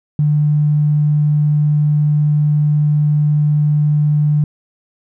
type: tone with tanh clipping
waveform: triangle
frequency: 149.1 Hz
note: D3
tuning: 27 cents sharp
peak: -10 dBFS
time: 0.19-4.44 s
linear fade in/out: 2 ms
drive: 3 dB
effects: none